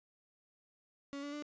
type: tone with pitch steps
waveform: 35% pulse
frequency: 280.6 / 287.8 / 295.2 Hz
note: C#4 / D4 / D4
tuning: +21 / -35 / +9 cents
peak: -39 dBFS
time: 1.13-1.424 s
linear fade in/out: 0 ms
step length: 98 ms
effects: resampled to 16000 Hz + 12-bit